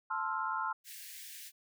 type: chord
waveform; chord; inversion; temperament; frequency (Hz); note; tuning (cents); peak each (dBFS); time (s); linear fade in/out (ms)
sine; F major seventh; first; equal; 880 / 1046.5 / 1318.5 / 1396.9; A5 / C6 / E6 / F6; 0 / 0 / 0 / 0; -38 / -37 / -39 / -38; 0.1-0.73; 10
type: high-pass noise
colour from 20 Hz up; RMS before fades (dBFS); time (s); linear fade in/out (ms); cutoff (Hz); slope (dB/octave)
white; -48; 0.84-1.52; 50; 1600; 96
effects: none